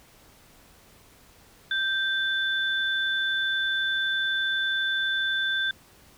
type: tone pair together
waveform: sine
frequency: 1568 / 3520 Hz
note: G6 / A7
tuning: 0 / 0 cents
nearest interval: octave + major second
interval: 1400 cents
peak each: -25 / -28 dBFS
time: 1.71-5.71 s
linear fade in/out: 2 ms
effects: pink hiss -55 dBFS RMS until 6.17 s